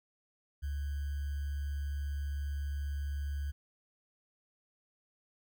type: tone with sample-and-hold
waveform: sine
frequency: 71.3 Hz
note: C#2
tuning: 49 cents sharp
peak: -33 dBFS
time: 0.62-3.52 s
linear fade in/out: 20 ms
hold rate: 1575 Hz
effects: none

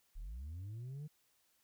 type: linear sweep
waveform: sine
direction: up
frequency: 32.7 to 154.8 Hz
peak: -40 dBFS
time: 0.15-1.08 s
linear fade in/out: 20 ms
effects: tanh soft clip ceiling -42 dBFS + white hiss -75 dBFS RMS until 1.63 s

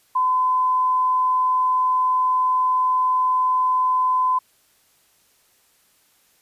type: tone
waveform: sine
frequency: 1017 Hz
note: C6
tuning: 50 cents flat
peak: -16 dBFS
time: 0.15-4.39 s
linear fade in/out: 10 ms
effects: white hiss -60 dBFS RMS until 6.41 s + resampled to 32000 Hz

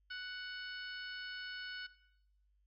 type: harmonic tone with a mistuned harmonic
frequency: 742 Hz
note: F#5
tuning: 5 cents sharp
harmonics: 2 / 3 / 4 / 5 / 6 / 7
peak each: -43 / -55 / -49 / -59 / -52 / -57 dBFS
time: 0.1-1.87 s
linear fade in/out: 10 ms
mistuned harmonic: 6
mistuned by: -22 cents
effects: noise-tail reverb RT60 0.8 s tail -17 dB re dry + added 50 Hz sine -70 dBFS peak until 2.66 s

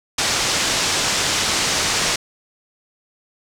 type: low-pass noise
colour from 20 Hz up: white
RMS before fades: -20 dBFS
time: 0.18-2.16 s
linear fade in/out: 5 ms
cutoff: 7200 Hz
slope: 24 dB/octave
effects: none

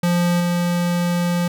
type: tone with level steps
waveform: square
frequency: 174.61 Hz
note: F3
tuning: in tune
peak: -16 / -18 dBFS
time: 0.03-1.48 s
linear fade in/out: 5 ms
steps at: 0.4 s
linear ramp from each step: 2 ms
effects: none

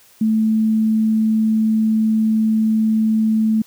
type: tone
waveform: sine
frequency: 219.3 Hz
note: A3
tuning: 6 cents flat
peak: -13 dBFS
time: 0.21-3.62 s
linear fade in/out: 5 ms
effects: white hiss -50 dBFS RMS until 3.66 s

